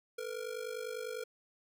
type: ring-modulated tone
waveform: square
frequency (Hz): 470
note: A#4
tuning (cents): +14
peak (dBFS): -36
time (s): 0.18-1.24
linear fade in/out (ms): 5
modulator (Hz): 25
effects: 13-bit

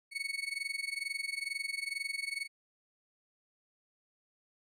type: tone with amplitude modulation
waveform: 35% pulse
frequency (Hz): 2217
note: C#7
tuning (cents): 0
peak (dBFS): -30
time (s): 0.11-2.48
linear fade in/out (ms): 50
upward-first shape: sine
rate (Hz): 22.2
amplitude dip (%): 90
effects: low-pass 12000 Hz 12 dB/octave

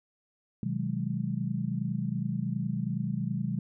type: chord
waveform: sine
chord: G# minor seventh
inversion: first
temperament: equal with one note detuned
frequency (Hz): 126.07 / 155.56 / 185 / 207.7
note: B2 / D#3 / F#3 / G#3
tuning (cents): +36 / 0 / 0 / 0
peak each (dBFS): -34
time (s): 0.63-3.59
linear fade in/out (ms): 2
effects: none

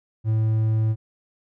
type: tone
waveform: triangle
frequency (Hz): 110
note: A2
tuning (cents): 0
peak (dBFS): -16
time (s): 0.24-0.96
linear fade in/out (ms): 50
effects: none

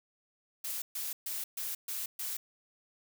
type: noise bursts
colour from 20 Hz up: blue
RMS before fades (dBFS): -37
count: 6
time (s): 0.64-2.37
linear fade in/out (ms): 5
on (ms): 180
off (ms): 130
effects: none

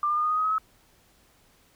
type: tone with pitch steps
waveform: sine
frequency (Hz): 1189 / 1202.8 / 1216.8 / 1230.9 / 1245.2 / 1259.7 / 1274.3 / 1289.1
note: D6 / D6 / D#6 / D#6 / D#6 / D#6 / D#6 / E6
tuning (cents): +21 / +41 / -39 / -19 / +1 / +21 / +41 / -39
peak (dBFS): -22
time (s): 0.03-0.582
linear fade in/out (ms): 2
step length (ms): 69
effects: pink hiss -61 dBFS RMS until 1.75 s

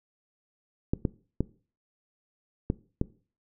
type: clicks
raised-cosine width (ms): 3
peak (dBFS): -12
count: 5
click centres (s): 0.935 / 1.052 / 1.406 / 2.701 / 3.014
effects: noise-tail reverb RT60 0.4 s tail -20 dB re dry

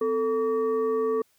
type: tone with frequency modulation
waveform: sine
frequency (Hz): 443.8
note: A4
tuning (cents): +15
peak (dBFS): -22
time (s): 0.01-1.22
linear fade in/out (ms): 5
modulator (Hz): 699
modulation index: 0.57
effects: white hiss -66 dBFS RMS until 1.38 s

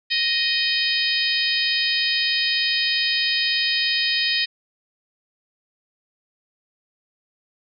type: harmonic tone with a mistuned harmonic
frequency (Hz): 622.3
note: D#5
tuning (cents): 0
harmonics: 3 / 4 / 5 / 6 / 7 / 8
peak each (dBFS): -26 / -26 / -26 / -26 / -26 / -26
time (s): 0.1-4.46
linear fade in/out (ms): 20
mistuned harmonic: 6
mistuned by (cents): +26
effects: none

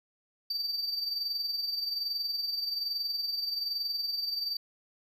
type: tone with amplitude modulation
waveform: triangle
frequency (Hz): 4636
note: D8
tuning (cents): -23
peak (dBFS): -27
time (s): 0.5-4.57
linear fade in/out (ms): 5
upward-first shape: sine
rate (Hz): 21.2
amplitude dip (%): 55
effects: none

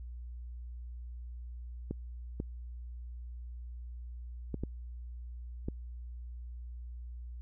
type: clicks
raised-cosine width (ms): 3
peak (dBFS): -22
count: 5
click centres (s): 1.91 / 2.401 / 4.543 / 4.636 / 5.685
effects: added 60 Hz sine -41 dBFS peak until 7.41 s

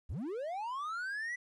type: linear sweep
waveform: triangle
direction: up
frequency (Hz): 45.78 to 1991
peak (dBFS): -34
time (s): 0.09-1.36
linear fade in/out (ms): 10
effects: resampled to 24000 Hz + 12-bit

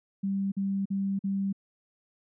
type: tone bursts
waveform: sine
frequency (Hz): 196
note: G3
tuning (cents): 0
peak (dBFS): -26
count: 4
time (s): 0.23-1.528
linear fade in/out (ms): 10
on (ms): 290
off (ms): 46
effects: none

